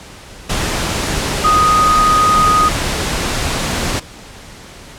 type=tone in noise; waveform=sine; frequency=1244.5 Hz; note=D#6; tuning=in tune; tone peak=-9 dBFS; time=1.44-2.69 s; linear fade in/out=10 ms; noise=pink; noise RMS=-18 dBFS; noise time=0.49-4 s; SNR=+6 dB; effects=pink hiss -36 dBFS RMS until 4.98 s + low-pass 9000 Hz 12 dB/octave